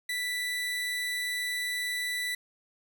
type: tone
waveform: 30% pulse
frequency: 1975.5 Hz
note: B6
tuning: in tune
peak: -27 dBFS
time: 0.09-2.35 s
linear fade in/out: 5 ms
effects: 10-bit